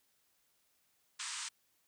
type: band-pass noise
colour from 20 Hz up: white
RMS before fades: -42 dBFS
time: 1.19-1.49 s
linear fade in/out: 10 ms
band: 910 to 9000 Hz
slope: 96 dB/octave
effects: white hiss -75 dBFS RMS until 1.87 s